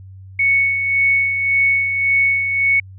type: tone with tremolo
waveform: sine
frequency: 2217 Hz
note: C#7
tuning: in tune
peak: -11 dBFS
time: 0.39-2.8 s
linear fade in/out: 5 ms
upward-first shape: sine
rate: 1.8 Hz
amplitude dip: 50%
effects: added 95 Hz sine -35 dBFS peak until 2.98 s